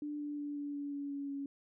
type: tone with pitch steps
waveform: sine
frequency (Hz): 295.4 / 293 / 290.7 / 288.3 / 286 / 283.7 / 281.4 / 279.1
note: D4 / D4 / D4 / D4 / D4 / C#4 / C#4 / C#4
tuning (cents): +10 / -4 / -18 / -32 / -46 / +40 / +26 / +12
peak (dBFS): -37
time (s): 0.02-1.46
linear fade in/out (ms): 2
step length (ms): 180
effects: none